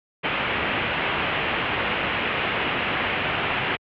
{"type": "low-pass noise", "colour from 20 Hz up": "white", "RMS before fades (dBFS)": -25, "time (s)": [0.23, 3.77], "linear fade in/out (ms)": 20, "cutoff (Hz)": 3000, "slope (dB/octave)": 48, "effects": ["high-pass 60 Hz 12 dB/octave"]}